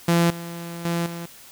sawtooth tone with level steps, 170 Hz, F3, 46 cents flat, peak -12 / -28 / -18 / -27 dBFS, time 0.08-1.26 s, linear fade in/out 5 ms, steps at 0.3 / 0.85 / 1.06 s, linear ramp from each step 2 ms, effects white hiss -46 dBFS RMS until 1.51 s

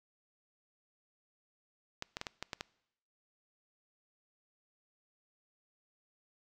clicks, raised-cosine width 0.2 ms, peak -20 dBFS, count 7, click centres 2.024 / 2.169 / 2.214 / 2.268 / 2.426 / 2.532 / 2.609 s, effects noise-tail reverb RT60 0.8 s tail -23 dB re dry

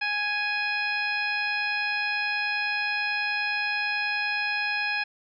harmonic tone with a mistuned harmonic, 830.6 Hz, G#5, in tune, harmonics 1 / 2 / 3 / 4 / 5 / 6, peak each -34 / -29 / -28 / -41 / -39 / -37 dBFS, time 0.01-5.04 s, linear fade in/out 10 ms, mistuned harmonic 6, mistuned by +42 cents, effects none

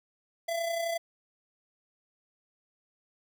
square tone with amplitude modulation, 672 Hz, E5, 33 cents sharp, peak -28 dBFS, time 0.48-0.98 s, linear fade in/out 10 ms, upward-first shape sine, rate 31.6 Hz, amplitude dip 45%, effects none

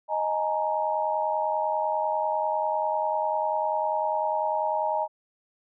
sine chord, D# suspended fourth, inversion none, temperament equal with one note detuned, 622.3 / 842.2 / 932.3 Hz, D#5 / G#5 / A#5, 0 / +24 / 0 cents, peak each -28 dBFS, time 0.08-5.08 s, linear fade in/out 50 ms, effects none

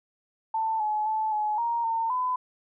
sine tone with pitch steps, 888 / 851 / 871 / 848 / 936 / 908 / 1007 Hz, A5 / G#5 / A5 / G#5 / A#5 / A#5 / B5, +16 / +42 / -18 / +36 / +7 / -46 / +33 cents, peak -24 dBFS, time 0.54-2.36 s, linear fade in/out 5 ms, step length 260 ms, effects none

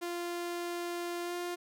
sawtooth tone with pitch glide, 347.3 to 351.5 Hz, F4 to F4, -10 to +11 cents, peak -31 dBFS, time 0.01-1.56 s, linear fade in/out 20 ms, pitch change +21 cents, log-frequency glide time 1.23-1.34 s, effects none

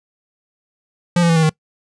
square tone with pitch steps, 174.61 / 169.84 / 165.19 / 160.67 / 156.28 Hz, F3 / F3 / E3 / E3 / D#3, 0 / -48 / +4 / -44 / +8 cents, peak -12 dBFS, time 1.16-1.495 s, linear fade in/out 5 ms, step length 67 ms, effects noise-tail reverb RT60 0.1 s tail -23 dB re dry + resampled to 22050 Hz

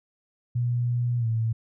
sine tone with pitch glide, 121.1 to 112.99 Hz, B2 to A2, -34 to +46 cents, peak -22 dBFS, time 0.55-1.53 s, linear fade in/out 10 ms, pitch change -120 cents, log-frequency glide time 1.18-1.27 s, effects none

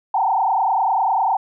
sine tone with frequency modulation, 840 Hz, G#5, 19 cents sharp, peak -15 dBFS, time 0.14-1.37 s, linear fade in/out 5 ms, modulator 30 Hz, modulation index 3.3, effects none

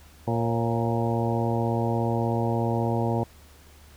harmonic tone with a mistuned harmonic, 116.54 Hz, A#2, in tune, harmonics 1 / 2 / 3 / 4 / 5 / 6 / 7 / 8, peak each -26 / -29 / -31 / -32 / -33 / -34 / -34 / -35 dBFS, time 0.27-3.24 s, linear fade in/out 10 ms, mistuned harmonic 5, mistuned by -56 cents, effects added 74 Hz sine -50 dBFS peak until 3.96 s + pink hiss -54 dBFS RMS until 3.96 s

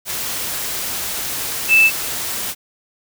sine tone in noise, 2637 Hz, E7, in tune, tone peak -8 dBFS, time 1.68-1.91 s, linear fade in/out 50 ms, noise white, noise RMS -24 dBFS, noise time 0.05-2.55 s, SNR +13 dB, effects none

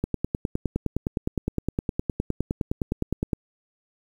click train, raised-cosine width 3 ms, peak -11 dBFS, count 33, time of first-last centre 0.04-3.332 s, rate 9.72 Hz, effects 8-bit

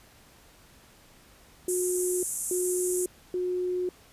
white band-pass noise, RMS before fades -33 dBFS, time 1.68-3.06 s, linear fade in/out 10 ms, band 6900 to 11000 Hz, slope 48 dB/octave
sine tone bursts, 362.1 Hz, F#4, 37 cents flat, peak -26 dBFS, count 3, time 1.68-3.89 s, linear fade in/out 2 ms, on 550 ms, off 280 ms
effects pink hiss -56 dBFS RMS until 4.12 s + resampled to 32000 Hz

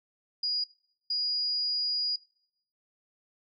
sine tone bursts at uneven times, 4885 Hz, D#8, 33 cents flat, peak -27 dBFS, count 2, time 0.43-0.64 / 1.1-2.16 s, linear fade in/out 5 ms, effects noise-tail reverb RT60 0.7 s tail -22 dB re dry

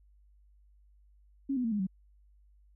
sine tone with pitch steps, 273.6 / 249.4 / 227.4 / 207.4 / 189.05 Hz, C#4 / B3 / A#3 / G#3 / F#3, -23 / +17 / -43 / -2 / +38 cents, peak -28 dBFS, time 1.49-1.87 s, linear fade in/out 10 ms, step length 76 ms, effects added 50 Hz sine -59 dBFS peak until 2.75 s

